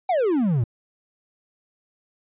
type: exponential sweep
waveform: triangle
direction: down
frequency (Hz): 784 to 107.5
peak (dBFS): -16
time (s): 0.09-0.64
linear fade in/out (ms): 5
effects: resampled to 8000 Hz